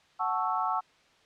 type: chord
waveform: sine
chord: F# minor seventh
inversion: none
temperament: equal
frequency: 740 / 880 / 1108.7 / 1318.5 Hz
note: F#5 / A5 / C#6 / E6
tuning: 0 / 0 / 0 / 0 cents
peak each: -32 dBFS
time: 0.19-0.81 s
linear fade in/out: 20 ms
effects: white hiss -62 dBFS RMS until 1.25 s + low-pass 4000 Hz 12 dB/octave